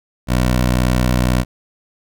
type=tone; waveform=15% pulse; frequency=62 Hz; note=B1; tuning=7 cents sharp; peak=-7 dBFS; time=0.27-1.45 s; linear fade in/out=50 ms; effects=none